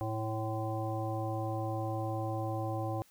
harmonic tone with a mistuned harmonic, 110 Hz, A2, in tune, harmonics 1 / 3 / 5 / 7 / 9, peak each -35 / -39 / -40 / -39 / -45 dBFS, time 0.01-3.02 s, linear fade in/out 0 ms, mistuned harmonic 9, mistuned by +68 cents, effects white hiss -64 dBFS RMS until 3.1 s

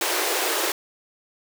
pink high-pass noise, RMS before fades -24 dBFS, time 0.01-0.72 s, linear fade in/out 2 ms, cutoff 320 Hz, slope 96 dB/octave, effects none

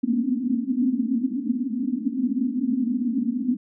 pink band-pass noise, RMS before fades -24 dBFS, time 0.03-3.57 s, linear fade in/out 10 ms, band 230 to 270 Hz, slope 96 dB/octave, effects none

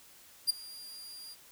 sawtooth tone with ADSR envelope, 4798 Hz, D8, 36 cents sharp, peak -19 dBFS, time 0.47-1.36 s, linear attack 28 ms, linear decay 12 ms, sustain -23 dB, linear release 41 ms, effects white hiss -57 dBFS RMS until 1.51 s

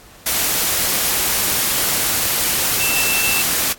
sine tone in noise, 2674 Hz, E7, 24 cents sharp, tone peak -19 dBFS, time 2.8-3.42 s, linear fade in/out 5 ms, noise white, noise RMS -18 dBFS, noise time 0.26-3.73 s, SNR -4 dB, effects pink hiss -44 dBFS RMS until 3.78 s + AAC 64 kbps

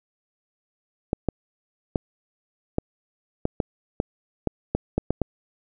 clicks, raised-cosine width 2 ms, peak -8 dBFS, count 12, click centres 1.131 / 1.287 / 1.958 / 2.784 / 3.454 / 3.602 / 4.001 / 4.473 / 4.75 / 4.98 / 5.106 / 5.217 s, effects none

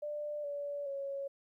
sine tone with pitch steps, 593 / 574 / 554 Hz, D5 / D5 / C#5, +17 / -40 / -1 cents, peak -36 dBFS, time 0.02-1.28 s, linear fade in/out 10 ms, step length 420 ms, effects 13-bit

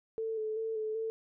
sine tone with vibrato, 440 Hz, A4, in tune, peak -32 dBFS, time 0.18-1.1 s, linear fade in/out 0 ms, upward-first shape square, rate 2.6 Hz, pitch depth 24 cents each way, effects none

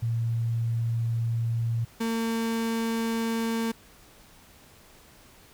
sine / 35% pulse tone pair in turn, 115.6 / 227.3 Hz, A#2 / A#3, -14 / -43 cents, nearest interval octave, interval 1171 cents, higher second, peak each -24 dBFS, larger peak neither, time 0.02-1.85 / 2-3.72 s, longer first, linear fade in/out 10 ms, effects pink hiss -54 dBFS RMS until 5.53 s

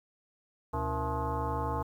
sine tone with frequency modulation, 468.9 Hz, A#4, 10 cents sharp, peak -29 dBFS, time 0.73-1.83 s, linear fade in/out 10 ms, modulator 198 Hz, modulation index 3.3, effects 10-bit

